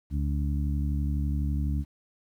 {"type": "harmonic tone", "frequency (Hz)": 72, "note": "D2", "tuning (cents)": -34, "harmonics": [1, 2, 3, 4], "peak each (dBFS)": [-26, -32, -36, -38], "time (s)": [0.1, 1.85], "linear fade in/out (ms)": 50, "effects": ["10-bit"]}